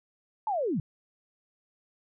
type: linear sweep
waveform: sine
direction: down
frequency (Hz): 900 to 125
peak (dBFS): -26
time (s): 0.47-0.8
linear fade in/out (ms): 2
effects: none